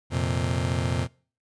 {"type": "chord", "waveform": "35% pulse", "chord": "F suspended fourth", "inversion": "none", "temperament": "just", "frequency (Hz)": [87.31, 116.41, 130.96], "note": ["F2", "Bb2", "C3"], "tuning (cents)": [0, -2, 2], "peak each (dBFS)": [-26, -28, -26], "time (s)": [0.1, 1.08], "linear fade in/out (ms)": 50, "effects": ["noise-tail reverb RT60 0.4 s tail -23 dB re dry", "resampled to 22050 Hz"]}